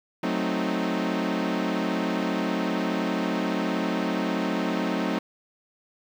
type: chord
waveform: sawtooth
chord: F# diminished seventh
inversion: none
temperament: equal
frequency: 185 / 220 / 261.6 / 311.1 Hz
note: F#3 / A3 / C4 / Eb4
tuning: 0 / 0 / 0 / 0 cents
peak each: -26 dBFS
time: 0.23-5.19 s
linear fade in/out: 5 ms
effects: low-pass 4000 Hz 12 dB/octave + 9-bit